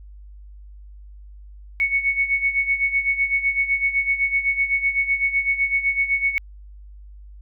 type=tone with tremolo; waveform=sine; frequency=2217 Hz; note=C#7; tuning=in tune; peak=-15 dBFS; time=1.8-6.38 s; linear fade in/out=0 ms; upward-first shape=sine; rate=7.9 Hz; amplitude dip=75%; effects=added 50 Hz sine -39 dBFS peak until 7.41 s